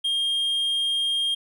triangle tone, 3220 Hz, G7, 46 cents sharp, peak -20 dBFS, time 0.04-1.35 s, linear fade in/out 10 ms, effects none

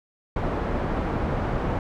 pink low-pass noise, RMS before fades -26 dBFS, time 0.36-1.79 s, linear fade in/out 2 ms, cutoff 1100 Hz, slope 12 dB/octave, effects none

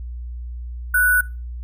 sine tone with sample-and-hold, 1480 Hz, F#6, in tune, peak -13 dBFS, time 0.94-1.21 s, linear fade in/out 5 ms, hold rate 11025 Hz, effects noise-tail reverb RT60 0.3 s tail -21 dB re dry + added 60 Hz sine -28 dBFS peak until 1.63 s

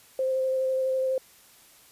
sine tone with vibrato, 523.3 Hz, C5, in tune, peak -23 dBFS, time 0.19-1.18 s, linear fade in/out 2 ms, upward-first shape square, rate 12 Hz, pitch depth 9 cents each way, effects white hiss -55 dBFS RMS until 1.91 s + resampled to 32000 Hz

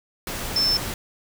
sine tone in noise, 5300 Hz, E8, 9 cents sharp, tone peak -18 dBFS, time 0.56-0.77 s, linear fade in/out 2 ms, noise pink, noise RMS -30 dBFS, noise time 0.27-0.94 s, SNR +9 dB, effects none

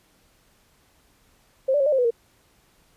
sine tone with pitch steps, 529 / 583 / 544 / 601 / 532 / 493 / 465 Hz, C5 / D5 / C#5 / D5 / C5 / B4 / A#4, +19 / -13 / -33 / +40 / +29 / -3 / -4 cents, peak -17 dBFS, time 1.68-2.107 s, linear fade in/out 10 ms, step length 61 ms, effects pink hiss -61 dBFS RMS until 2.96 s + resampled to 32000 Hz

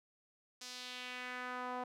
sawtooth tone with band-pass filter sweep, 250 Hz, B3, 21 cents sharp, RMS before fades -44 dBFS, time 0.61-1.84 s, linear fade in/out 5 ms, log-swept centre 5600 to 830 Hz, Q 1.8, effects none

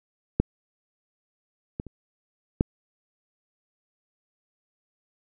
clicks, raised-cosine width 3 ms, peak -6 / -17 / -27 / -6 dBFS, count 4, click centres 0.4 / 1.799 / 1.867 / 2.609 s, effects none

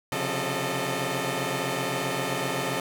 10% pulse tone cluster, 131.5 / 139.2 / 178.2 / 439.8 / 610 Hz, C3 / C#3 / F3 / A4 / D#5, +9 / +8 / +35 / -1 / -34 cents, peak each -25 dBFS, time 0.12-2.8 s, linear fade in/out 2 ms, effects none

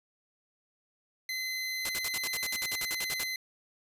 25% pulse tone, 2047 Hz, C7, 38 cents flat, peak -29 dBFS, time 1.29-3.36 s, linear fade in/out 2 ms
white noise bursts, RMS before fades -34 dBFS, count 15, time 1.85-3.236 s, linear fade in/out 2 ms, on 42 ms, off 54 ms
effects resampled to 32000 Hz

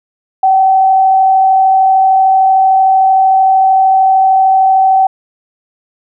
sine tone with frequency modulation, 765 Hz, G5, 42 cents flat, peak -5 dBFS, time 0.43-5.07 s, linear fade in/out 5 ms, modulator 33.2 Hz, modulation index 0.33, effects none

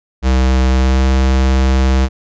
square tone with pitch glide, 64.6 to 65.54 Hz, C2 to C2, -21 to +4 cents, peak -10 dBFS, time 0.22-2.09 s, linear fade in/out 50 ms, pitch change +25 cents, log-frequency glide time 0.7-1.01 s, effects resampled to 16000 Hz

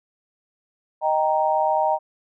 sine chord, Eb major, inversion none, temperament equal, 622.3 / 784 / 932.3 Hz, Eb5 / G5 / Bb5, 0 / 0 / 0 cents, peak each -22 dBFS, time 1.01-1.99 s, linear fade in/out 50 ms, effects none

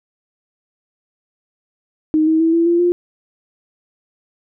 sine tone with pitch steps, 311.1 / 318.7 / 326.6 / 334.6 / 342.8 / 351.2 Hz, D#4 / D#4 / E4 / E4 / F4 / F4, 0 / +42 / -16 / +26 / -32 / +10 cents, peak -11 dBFS, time 2.14-2.92 s, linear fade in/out 0 ms, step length 130 ms, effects none

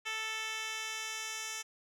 10% pulse tone with band-pass filter sweep, 440 Hz, A4, in tune, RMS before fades -39 dBFS, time 0.05-1.63 s, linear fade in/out 20 ms, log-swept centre 3200 to 5600 Hz, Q 1.2, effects none

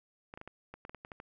clicks, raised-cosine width 0.5 ms, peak -30 dBFS, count 11, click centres 0.339 / 0.375 / 0.414 / 0.476 / 0.74 / 0.851 / 0.895 / 0.947 / 1.049 / 1.118 / 1.201 s, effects none

